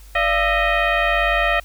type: tone with frequency modulation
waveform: sine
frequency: 587.3 Hz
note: D5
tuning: in tune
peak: -15 dBFS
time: 0.15-1.6 s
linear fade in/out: 5 ms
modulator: 636 Hz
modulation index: 3.3
effects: added 50 Hz sine -40 dBFS peak until 1.64 s + white hiss -50 dBFS RMS until 1.64 s